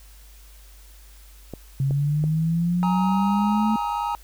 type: clicks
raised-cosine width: 2 ms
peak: -19 dBFS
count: 3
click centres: 1.537 / 1.909 / 2.24 s
type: linear sweep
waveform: sine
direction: up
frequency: 134 to 220 Hz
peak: -19 dBFS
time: 1.8-3.76 s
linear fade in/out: 2 ms
type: chord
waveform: triangle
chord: Ab suspended second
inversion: none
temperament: equal with one note detuned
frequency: 830.6 / 932.3 / 1269.9 Hz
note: Ab5 / Bb5 / Eb6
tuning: 0 / 0 / +35 cents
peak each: -26 / -24 / -29 dBFS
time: 2.83-4.15 s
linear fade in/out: 0 ms
effects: added 50 Hz sine -45 dBFS peak until 4.23 s + white hiss -53 dBFS RMS until 4.23 s